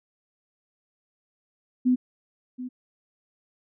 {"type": "tone with echo", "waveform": "sine", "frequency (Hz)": 251.7, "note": "B3", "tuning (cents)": 33, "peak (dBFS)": -17, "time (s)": [1.85, 1.96], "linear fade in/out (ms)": 20, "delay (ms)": 730, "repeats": 1, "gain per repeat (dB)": -14, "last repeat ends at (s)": 2.69, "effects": []}